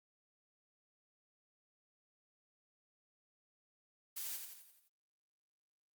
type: noise with echo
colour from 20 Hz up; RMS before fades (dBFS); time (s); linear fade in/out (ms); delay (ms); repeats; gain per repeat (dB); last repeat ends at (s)
blue; -43; 4.16-4.37; 10; 86; 6; -5; 4.886
effects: Opus 48 kbps